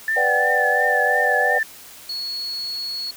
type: tone with vibrato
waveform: sine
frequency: 1760 Hz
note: A6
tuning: in tune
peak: -18 dBFS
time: 0.08-1.63 s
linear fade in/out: 2 ms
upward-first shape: triangle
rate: 2.9 Hz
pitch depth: 53 cents each way
type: chord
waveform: sine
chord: G major seventh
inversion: first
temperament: equal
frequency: 493.9 / 587.3 / 740 / 784 Hz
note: B4 / D5 / F#5 / G5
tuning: 0 / 0 / 0 / 0 cents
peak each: -24 dBFS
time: 0.16-1.59 s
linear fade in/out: 10 ms
type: tone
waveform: sine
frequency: 4359 Hz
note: C#8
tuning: 30 cents flat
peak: -25 dBFS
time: 2.09-3.11 s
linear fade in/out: 5 ms
effects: white hiss -42 dBFS RMS until 3.16 s